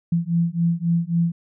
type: beating tone pair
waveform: sine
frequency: 167.4 / 171.1 Hz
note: E3 / F3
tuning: +27 / -35 cents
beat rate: 3.7 Hz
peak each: -21 dBFS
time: 0.12-1.32 s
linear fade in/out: 5 ms
effects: none